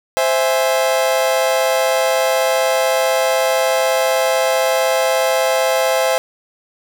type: chord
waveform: 40% pulse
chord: C augmented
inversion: none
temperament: equal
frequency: 523.3 / 659.3 / 830.6 Hz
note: C5 / E5 / G#5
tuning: 0 / 0 / 0 cents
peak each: -16 / -17 / -21 dBFS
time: 0.17-6.18 s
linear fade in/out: 0 ms
effects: none